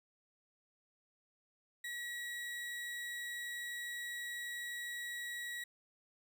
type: tone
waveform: 35% pulse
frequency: 1919 Hz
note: A#6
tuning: 50 cents sharp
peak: -39 dBFS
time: 1.84-5.64 s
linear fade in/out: 5 ms
effects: none